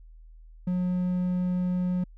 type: tone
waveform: triangle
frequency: 180.6 Hz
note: F#3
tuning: 42 cents flat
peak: -22 dBFS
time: 0.67-2.04 s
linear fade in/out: 5 ms
effects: added 40 Hz sine -46 dBFS peak until 2.17 s